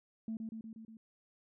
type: tone with echo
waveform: sine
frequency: 222.7 Hz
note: A3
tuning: 21 cents sharp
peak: -35 dBFS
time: 0.28-0.37 s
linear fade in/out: 2 ms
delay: 120 ms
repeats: 5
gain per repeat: -3 dB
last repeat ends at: 0.97 s
effects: tanh soft clip ceiling -32 dBFS